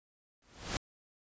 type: noise with exponential growth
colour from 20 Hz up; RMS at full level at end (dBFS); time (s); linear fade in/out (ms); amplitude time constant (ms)
pink; -31; 0.42-0.77; 2; 75
effects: resampled to 16000 Hz